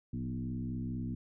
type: tone with frequency modulation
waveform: sine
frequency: 172.8 Hz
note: F3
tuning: 18 cents flat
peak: -34 dBFS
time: 0.13-1.15 s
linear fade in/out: 5 ms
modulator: 64.5 Hz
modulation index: 1.6
effects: none